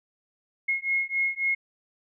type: beating tone pair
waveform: sine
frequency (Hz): 2159 / 2162.7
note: C#7 / C#7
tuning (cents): -46 / -43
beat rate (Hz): 3.7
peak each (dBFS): -27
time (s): 0.68-1.55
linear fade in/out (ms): 10
effects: none